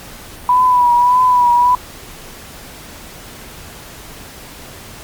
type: tone with vibrato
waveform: sine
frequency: 985 Hz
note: B5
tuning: 5 cents flat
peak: -8 dBFS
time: 0.49-1.75 s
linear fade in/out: 2 ms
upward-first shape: triangle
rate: 1.7 Hz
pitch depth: 50 cents each way
effects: pink hiss -35 dBFS RMS until 5.03 s + Opus 48 kbps